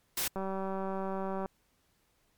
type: noise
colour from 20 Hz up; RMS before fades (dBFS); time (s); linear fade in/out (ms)
white; -32; 0.17-0.28; 5
type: click train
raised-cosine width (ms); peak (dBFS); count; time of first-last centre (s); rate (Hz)
1; -23; 212; 0.36-1.459; 192
effects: pink hiss -72 dBFS RMS until 2.37 s + MP3 96 kbps